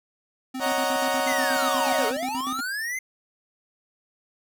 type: tone with tremolo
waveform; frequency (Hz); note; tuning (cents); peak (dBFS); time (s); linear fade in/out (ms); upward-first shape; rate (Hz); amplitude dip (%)
square; 259.8; C4; -12; -30; 0.54-2.61; 10; square; 8.3; 70
type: chord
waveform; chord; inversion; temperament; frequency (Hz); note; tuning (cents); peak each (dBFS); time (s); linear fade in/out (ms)
30% pulse; D# minor seventh; third; equal; 554.4 / 622.3 / 740 / 932.3; C#5 / D#5 / F#5 / A#5; 0 / 0 / 0 / 0; -25 / -27 / -25 / -27; 0.59-2.13; 50
type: linear two-way sweep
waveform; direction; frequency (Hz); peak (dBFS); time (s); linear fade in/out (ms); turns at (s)
square; down then up; 2100 to 412.2 to 2100; -28; 1.27-2.99; 5; 2.07
effects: none